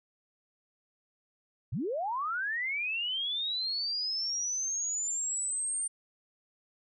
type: linear sweep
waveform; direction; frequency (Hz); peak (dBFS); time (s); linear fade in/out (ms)
sine; up; 86 to 8870; -30; 1.72-5.88; 10
effects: none